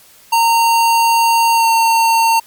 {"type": "tone with pitch glide", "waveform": "square", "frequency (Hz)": [921, 910.9], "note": ["A#5", "A#5"], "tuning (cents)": [-21, -40], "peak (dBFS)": -10, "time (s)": [0.32, 2.4], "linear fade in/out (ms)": 10, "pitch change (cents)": -19, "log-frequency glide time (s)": [1.54, 1.66], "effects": ["white hiss -45 dBFS RMS until 2.46 s", "MP3 96 kbps"]}